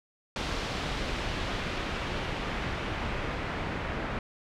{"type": "noise with low-pass filter sweep", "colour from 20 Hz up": "pink", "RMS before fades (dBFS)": -33, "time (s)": [0.36, 4.19], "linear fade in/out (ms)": 2, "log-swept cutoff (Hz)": [4300, 2000], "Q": 1, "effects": []}